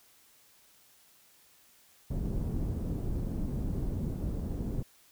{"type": "low-pass noise", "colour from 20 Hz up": "pink", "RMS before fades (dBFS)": -33, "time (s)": [2.1, 4.83], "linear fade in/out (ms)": 10, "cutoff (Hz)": 270, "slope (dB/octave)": 12, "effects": ["white hiss -62 dBFS RMS until 5.11 s"]}